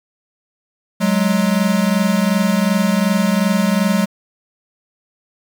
square tone pair together, 186.6 / 209.3 Hz, F#3 / G#3, +15 / +14 cents, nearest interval major second, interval 199 cents, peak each -17 dBFS, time 1-4.06 s, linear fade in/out 20 ms, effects 8-bit

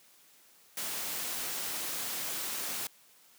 white noise, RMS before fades -36 dBFS, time 0.77-2.87 s, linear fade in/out 2 ms, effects white hiss -61 dBFS RMS until 3.38 s + high-pass 150 Hz 12 dB/octave

